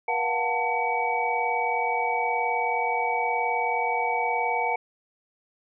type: tone cluster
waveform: sine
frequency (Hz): 479 / 710 / 749 / 891 / 2271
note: A#4 / F5 / F#5 / A5 / C#7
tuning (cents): +47 / +28 / +21 / +22 / +41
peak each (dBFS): -31 / -31 / -30 / -27 / -29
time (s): 0.08-4.76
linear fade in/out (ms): 5
effects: none